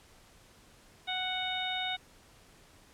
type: harmonic tone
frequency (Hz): 740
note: F#5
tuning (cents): 0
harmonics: 1 / 2 / 3 / 4 / 5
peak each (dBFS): -37 / -41 / -39 / -41 / -35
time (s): 1.07-1.97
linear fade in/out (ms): 20
effects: pink hiss -59 dBFS RMS until 2.93 s + low-pass 11000 Hz 12 dB/octave